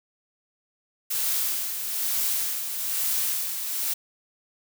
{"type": "noise with tremolo", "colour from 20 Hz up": "blue", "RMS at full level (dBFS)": -25, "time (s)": [1.1, 3.94], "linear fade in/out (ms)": 10, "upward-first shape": "sine", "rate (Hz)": 1.1, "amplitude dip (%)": 50, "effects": []}